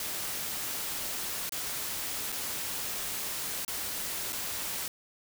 white noise with dropouts, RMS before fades -35 dBFS, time 0-4.88 s, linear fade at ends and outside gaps 2 ms, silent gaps 1.494-1.521 / 2.32-2.324 / 3.649-3.679 / 4.324-4.328 s, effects none

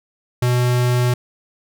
square tone, 123.47 Hz, B2, in tune, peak -15 dBFS, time 0.42-1.14 s, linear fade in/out 5 ms, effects none

